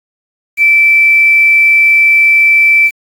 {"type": "tone with quantisation", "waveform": "sine", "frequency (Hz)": 2327, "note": "D7", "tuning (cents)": -17, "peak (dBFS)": -4, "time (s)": [0.57, 2.91], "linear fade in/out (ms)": 50, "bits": 5, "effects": ["AAC 64 kbps"]}